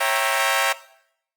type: chord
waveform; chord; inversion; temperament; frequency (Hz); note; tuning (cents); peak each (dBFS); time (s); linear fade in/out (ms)
15% pulse; C# diminished seventh; none; equal with one note detuned; 547 / 659.3 / 784 / 932.3; C#5 / E5 / G5 / Bb5; -23 / 0 / 0 / 0; -18; 0-0.73; 10
effects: noise-tail reverb RT60 0.7 s tail -17 dB re dry + Opus 32 kbps